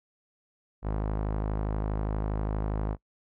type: tone with low-pass filter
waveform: sawtooth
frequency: 52.4 Hz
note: G#1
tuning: 16 cents sharp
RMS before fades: -30 dBFS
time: 0.82-2.97 s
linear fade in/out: 50 ms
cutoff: 1000 Hz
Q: 1.1
effects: noise-tail reverb RT60 0.1 s tail -23 dB re dry

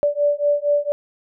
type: beating tone pair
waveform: sine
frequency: 580 / 584.3 Hz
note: D5 / D5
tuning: -22 / -9 cents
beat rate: 4.3 Hz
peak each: -19 / -19 dBFS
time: 0.03-0.92 s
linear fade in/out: 0 ms
effects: none

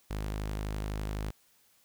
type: tone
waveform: sawtooth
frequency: 51.91 Hz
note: G#1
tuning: in tune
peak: -29 dBFS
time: 0.1-1.31 s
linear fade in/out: 10 ms
effects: white hiss -66 dBFS RMS until 1.84 s

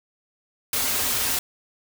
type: noise with comb filter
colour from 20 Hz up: white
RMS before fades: -24 dBFS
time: 0.73-1.39 s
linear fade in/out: 2 ms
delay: 6 ms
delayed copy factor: -0.65
effects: none

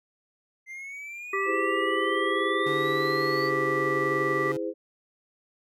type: exponential sweep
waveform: triangle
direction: up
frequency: 2071 to 4582 Hz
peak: -35 dBFS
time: 0.66-3.51 s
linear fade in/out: 50 ms
type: harmonic tone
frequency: 391.4 Hz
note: G4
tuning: 3 cents flat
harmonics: 1 / 3 / 5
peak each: -29 / -29 / -29 dBFS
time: 1.33-4.52 s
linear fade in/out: 5 ms
type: chord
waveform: sine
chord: E augmented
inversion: none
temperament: just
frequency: 329.6 / 412 / 515 Hz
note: E4 / G#4 / B#4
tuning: 0 / -14 / -28 cents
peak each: -32 / -33 / -32 dBFS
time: 1.45-4.74 s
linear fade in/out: 50 ms
type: tone with pitch glide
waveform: 25% pulse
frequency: 145.5 to 141.19 Hz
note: D3 to C#3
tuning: -16 to +32 cents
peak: -31 dBFS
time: 2.66-4.57 s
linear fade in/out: 5 ms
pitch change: -52 cents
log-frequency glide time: 3.27-3.38 s
effects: none

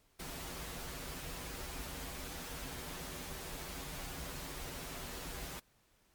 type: noise with comb filter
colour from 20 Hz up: pink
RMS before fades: -44 dBFS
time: 0.19-5.6 s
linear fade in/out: 10 ms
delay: 9.4 ms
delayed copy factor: -0.75
effects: pink hiss -71 dBFS RMS until 6.14 s + MP3 96 kbps

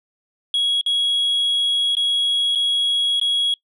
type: tone with dropouts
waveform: sine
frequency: 3322 Hz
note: G#7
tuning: in tune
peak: -14 dBFS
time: 0.54-3.54 s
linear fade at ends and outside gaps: 2 ms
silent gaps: 0.812-0.862 / 1.952-1.968 / 2.551-2.556 / 3.199-3.213 s
effects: noise-tail reverb RT60 0.1 s tail -25 dB re dry + tanh soft clip ceiling -15 dBFS

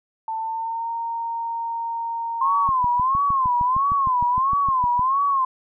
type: tone with pitch glide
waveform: sine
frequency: 890 to 924.1 Hz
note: A5 to A#5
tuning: +20 to -15 cents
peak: -24 dBFS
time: 0.28-2.68 s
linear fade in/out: 2 ms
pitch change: +65 cents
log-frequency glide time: 0.38-0.9 s
type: tone with vibrato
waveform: sine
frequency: 1046.5 Hz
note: C6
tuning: in tune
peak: -17 dBFS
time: 2.41-5.45 s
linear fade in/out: 5 ms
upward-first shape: sine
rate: 1.5 Hz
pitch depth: 140 cents each way
type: click train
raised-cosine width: 5 ms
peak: -20 dBFS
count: 16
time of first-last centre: 2.69-4.994 s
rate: 6.51 Hz
effects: none

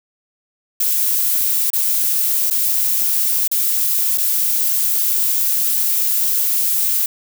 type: noise with dropouts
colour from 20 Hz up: violet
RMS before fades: -17 dBFS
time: 0.8-7.06 s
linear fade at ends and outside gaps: 5 ms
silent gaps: 1.703-1.732 / 2.502-2.508 / 3.478-3.514 / 4.176-4.18 s
effects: none

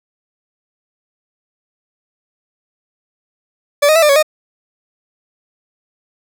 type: tone with pitch steps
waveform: 40% pulse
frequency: 578 / 621 / 658 / 598 / 558 / 616 Hz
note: D5 / D#5 / E5 / D5 / C#5 / D#5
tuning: -28 / -3 / -3 / +31 / +11 / -17 cents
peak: -7 dBFS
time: 3.82-4.228 s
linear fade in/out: 10 ms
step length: 68 ms
effects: none

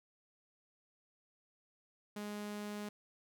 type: tone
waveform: sawtooth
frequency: 207.7 Hz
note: G#3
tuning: in tune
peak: -37 dBFS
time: 2.16-2.89 s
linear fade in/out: 5 ms
effects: none

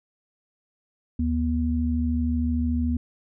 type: tone pair together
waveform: sine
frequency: 76.16 / 241.8 Hz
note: D#2 / B3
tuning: -36 / -36 cents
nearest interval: octave + minor sixth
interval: 2000 cents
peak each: -24 / -24 dBFS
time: 1.19-2.97 s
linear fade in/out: 5 ms
effects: none

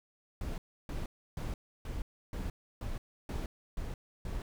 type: noise bursts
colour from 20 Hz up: brown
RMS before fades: -37 dBFS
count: 9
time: 0.41-4.42 s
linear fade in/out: 2 ms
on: 170 ms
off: 310 ms
effects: none

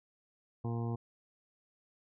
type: harmonic tone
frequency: 116.8 Hz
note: A#2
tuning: 4 cents sharp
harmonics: 1 / 2 / 3 / 4 / 6 / 7 / 8 / 9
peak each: -34 / -40 / -44 / -46 / -50 / -51 / -52 / -53 dBFS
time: 0.64-0.96 s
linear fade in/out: 10 ms
effects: none

